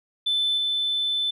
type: tone with level steps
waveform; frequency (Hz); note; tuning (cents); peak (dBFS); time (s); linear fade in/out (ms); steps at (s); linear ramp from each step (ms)
sine; 3520; A7; 0; -19 / -21; 0.26-1.31; 10; 0.57; 10
effects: tanh soft clip ceiling -17 dBFS